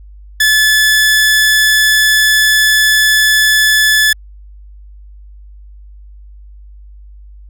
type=tone; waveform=sawtooth; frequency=1728 Hz; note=A6; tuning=32 cents flat; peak=-4 dBFS; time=0.4-4.13 s; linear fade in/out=5 ms; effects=added 50 Hz sine -33 dBFS peak until 7.49 s